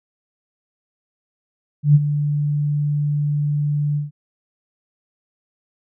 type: tone with ADSR envelope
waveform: sine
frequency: 146.83 Hz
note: D3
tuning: in tune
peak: -6 dBFS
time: 1.83-4.11 s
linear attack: 120 ms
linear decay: 35 ms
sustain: -11 dB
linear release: 150 ms
effects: none